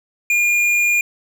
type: tone with tanh clipping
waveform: sine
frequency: 2418 Hz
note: D7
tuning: 50 cents sharp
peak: -15 dBFS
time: 0.3-1.01 s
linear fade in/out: 2 ms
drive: 11 dB
effects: none